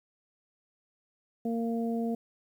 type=harmonic tone; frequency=230.5 Hz; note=A#3; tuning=19 cents flat; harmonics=1 / 2 / 3; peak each=-29 / -35 / -39 dBFS; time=1.45-2.15 s; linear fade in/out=5 ms; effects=10-bit